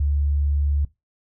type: tone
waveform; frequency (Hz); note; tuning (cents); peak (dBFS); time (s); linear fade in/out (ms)
sine; 72; D2; -34; -18; 0-0.85; 5
effects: noise-tail reverb RT60 0.2 s tail -19 dB re dry